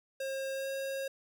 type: tone with pitch glide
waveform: square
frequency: 537 to 541.7 Hz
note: C5 to C#5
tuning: +45 to -40 cents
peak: -35 dBFS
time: 0.2-1.08 s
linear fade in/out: 5 ms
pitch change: +15 cents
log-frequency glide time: 0.54-0.68 s
effects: none